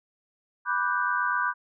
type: chord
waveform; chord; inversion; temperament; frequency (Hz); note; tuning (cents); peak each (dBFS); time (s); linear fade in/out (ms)
sine; G major seventh; first; equal; 987.8 / 1174.7 / 1480 / 1568; B5 / D6 / F#6 / G6; 0 / 0 / 0 / 0; -29; 0.65-1.54; 50
effects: none